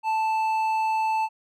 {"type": "tone with hard clipping", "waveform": "sine", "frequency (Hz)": 880, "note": "A5", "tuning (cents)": 0, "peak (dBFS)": -23, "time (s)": [0.03, 1.29], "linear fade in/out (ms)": 50, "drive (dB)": 6, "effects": []}